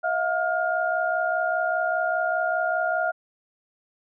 sine tone cluster, 647 / 712 / 1415 Hz, E5 / F5 / F6, -32 / +33 / +22 cents, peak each -26 dBFS, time 0.03-3.12 s, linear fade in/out 20 ms, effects none

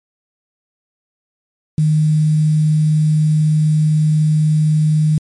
sine tone with quantisation, 154 Hz, D#3, 17 cents flat, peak -10 dBFS, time 1.78-5.18 s, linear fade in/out 2 ms, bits 6, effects MP3 48 kbps

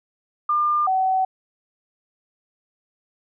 sine tone pair in turn, 1200 / 756 Hz, D6 / F#5, +37 / +37 cents, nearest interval minor sixth, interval 800 cents, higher first, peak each -17 dBFS, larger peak neither, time 0.49-0.87 / 0.87-1.25 s, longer neither, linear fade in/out 5 ms, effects none

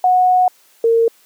sine tone pair in turn, 733 / 458.6 Hz, F#5 / A#4, -16 / -28 cents, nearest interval minor sixth, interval 812 cents, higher first, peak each -9 dBFS, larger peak neither, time 0.04-0.48 / 0.84-1.08 s, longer first, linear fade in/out 2 ms, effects white hiss -52 dBFS RMS until 1.25 s + high-pass 300 Hz 12 dB/octave

